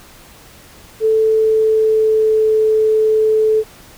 sine tone with pitch glide, 440 to 435.2 Hz, A4 to A4, 0 to -19 cents, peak -10 dBFS, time 1-3.64 s, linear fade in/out 50 ms, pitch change -19 cents, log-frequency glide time 1.11-2.58 s, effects pink hiss -42 dBFS RMS until 3.97 s

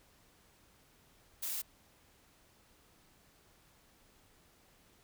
blue noise, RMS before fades -38 dBFS, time 1.42-1.62 s, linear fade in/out 10 ms, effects pink hiss -66 dBFS RMS until 5.03 s

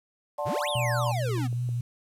sine chord, D dominant seventh, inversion none, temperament just, 587.3 / 734.2 / 881 / 1057.2 Hz, D5 / F#5 / A5 / C6, 0 / -14 / +2 / +18 cents, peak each -30 / -36 / -34 / -36 dBFS, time 0.38-1.12 s, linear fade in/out 10 ms
square exponential two-way sweep, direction up then down, 84.7 to 3810 to 233.3 Hz, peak -31 dBFS, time 0.45-1.48 s, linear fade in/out 20 ms, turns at 0.69 s
sine tone with vibrato, 121.5 Hz, B2, 28 cents flat, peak -26 dBFS, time 0.75-1.81 s, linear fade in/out 5 ms, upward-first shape triangle, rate 4.8 Hz, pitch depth 32 cents each way
clicks, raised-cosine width 2 ms, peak -32 dBFS, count 4, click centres 1.291 / 1.38 / 1.528 / 1.69 s
effects resampled to 32000 Hz + 9-bit

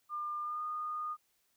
sine tone with pitch glide, 1200 to 1225.9 Hz, D6 to D#6, +37 to -26 cents, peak -35 dBFS, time 0.09-1.17 s, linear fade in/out 50 ms, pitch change +37 cents, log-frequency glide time 0.42-0.63 s, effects white hiss -75 dBFS RMS until 1.56 s

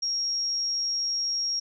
sine tone, 5588 Hz, F8, in tune, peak -25 dBFS, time 0.02-1.6 s, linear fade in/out 10 ms, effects none

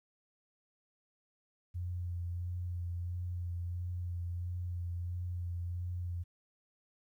sine tone with vibrato, 87.9 Hz, F2, 12 cents sharp, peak -35 dBFS, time 1.74-6.24 s, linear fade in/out 20 ms, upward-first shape sine, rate 1.5 Hz, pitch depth 21 cents each way, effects 12-bit

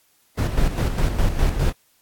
brown noise with tremolo, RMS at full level -18 dBFS, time 0.37-1.73 s, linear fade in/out 20 ms, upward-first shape square, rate 4.9 Hz, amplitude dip 55%, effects white hiss -61 dBFS RMS until 2.01 s + AAC 64 kbps

